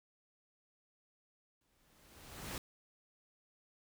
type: noise with exponential growth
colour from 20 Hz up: pink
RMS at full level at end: -41 dBFS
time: 1.61-2.58 s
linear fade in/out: 2 ms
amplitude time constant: 210 ms
effects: none